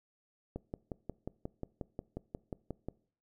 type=click train; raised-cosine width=2 ms; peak=-25 dBFS; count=14; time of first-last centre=0.56-2.886 s; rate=5.59 Hz; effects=noise-tail reverb RT60 0.5 s tail -22 dB re dry